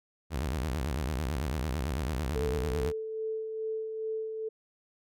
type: tone with vibrato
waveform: sawtooth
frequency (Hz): 70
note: C#2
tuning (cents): +18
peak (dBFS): -26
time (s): 0.3-2.93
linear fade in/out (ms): 50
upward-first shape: sine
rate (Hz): 9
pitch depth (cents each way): 270
type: tone with tremolo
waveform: sine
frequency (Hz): 440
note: A4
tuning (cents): 0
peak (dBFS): -30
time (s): 2.35-4.49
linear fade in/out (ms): 10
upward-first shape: sine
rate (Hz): 2.4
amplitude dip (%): 40
effects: none